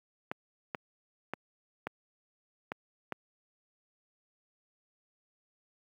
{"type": "clicks", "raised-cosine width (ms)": 0.5, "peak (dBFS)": -19, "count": 6, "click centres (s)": [0.315, 0.748, 1.336, 1.87, 2.719, 3.123], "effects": ["high-pass 150 Hz 12 dB/octave", "10-bit"]}